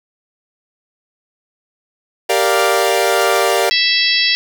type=chord; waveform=sawtooth; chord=G minor seventh; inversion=none; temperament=equal; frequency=392 / 466.2 / 587.3 / 698.5 Hz; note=G4 / Bb4 / D5 / F5; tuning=0 / 0 / 0 / 0 cents; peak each=-14 dBFS; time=2.29-3.7 s; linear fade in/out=10 ms
type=harmonic tone; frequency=659.3 Hz; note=E5; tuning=in tune; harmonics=3 / 4 / 5 / 6 / 7 / 8; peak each=-19 / -19 / -19 / -19 / -19 / -19 dBFS; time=3.71-4.35 s; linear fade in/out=0 ms
effects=none